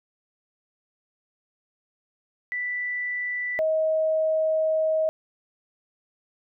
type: tone pair in turn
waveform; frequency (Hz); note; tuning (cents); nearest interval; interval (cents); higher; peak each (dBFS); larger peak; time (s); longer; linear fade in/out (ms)
sine; 1975.5 / 632.4; B6 / D#5; 0 / +28; octave + minor sixth; 1972; first; -26 / -20; second; 2.52-3.59 / 3.59-5.09; second; 0
effects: none